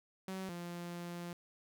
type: tone pair in turn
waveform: sawtooth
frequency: 189.4 / 173.51 Hz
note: F#3 / F3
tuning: +41 / -11 cents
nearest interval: major second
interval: 152 cents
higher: first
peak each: -36 / -38 dBFS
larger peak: first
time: 0.28-0.49 / 0.49-1.33 s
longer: second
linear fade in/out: 2 ms
effects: none